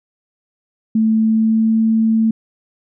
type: tone with pitch glide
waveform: sine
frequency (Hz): 220.6 to 222.8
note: A3 to A3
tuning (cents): +5 to +22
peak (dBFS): -11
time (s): 0.95-2.31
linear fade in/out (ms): 5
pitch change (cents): +17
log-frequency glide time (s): 1.2-1.77
effects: none